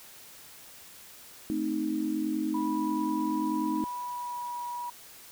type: chord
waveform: sine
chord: A diminished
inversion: none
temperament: equal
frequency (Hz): 220 / 261.6 / 311.1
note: A3 / C4 / Eb4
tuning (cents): 0 / 0 / 0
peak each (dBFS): -34 / -34 / -29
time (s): 1.5-3.84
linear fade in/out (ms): 0
type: tone with pitch glide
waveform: sine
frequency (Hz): 980 to 966.5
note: B5 to B5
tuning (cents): -14 to -38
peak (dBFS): -33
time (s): 2.54-4.9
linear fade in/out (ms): 5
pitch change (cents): -24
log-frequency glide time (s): 4.04-4.53
effects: white hiss -50 dBFS RMS until 5.31 s